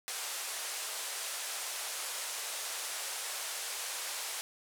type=band-pass noise; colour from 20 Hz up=white; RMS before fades=-39 dBFS; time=0.08-4.41 s; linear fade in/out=0 ms; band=490 to 11000 Hz; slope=24 dB/octave; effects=none